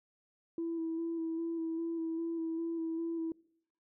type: tone with vibrato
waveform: sine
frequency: 329.6 Hz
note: E4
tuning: in tune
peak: -32 dBFS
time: 0.58-3.32 s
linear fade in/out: 2 ms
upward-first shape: square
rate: 2.5 Hz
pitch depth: 18 cents each way
effects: noise-tail reverb RT60 0.7 s tail -25 dB re dry + tanh soft clip ceiling -29 dBFS